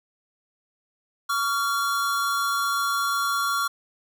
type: tone pair together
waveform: square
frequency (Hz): 1130.6 / 1385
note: C#6 / F6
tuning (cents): +34 / -15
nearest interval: major third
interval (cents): 351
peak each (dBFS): -26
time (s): 1.29-3.68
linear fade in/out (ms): 10
effects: none